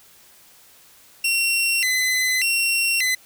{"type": "tone with vibrato", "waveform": "sawtooth", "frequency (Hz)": 2351, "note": "D7", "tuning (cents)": 1, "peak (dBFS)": -15, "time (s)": [1.24, 3.15], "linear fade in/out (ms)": 5, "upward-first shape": "square", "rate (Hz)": 0.85, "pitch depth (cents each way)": 260, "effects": ["white hiss -51 dBFS RMS until 3.25 s"]}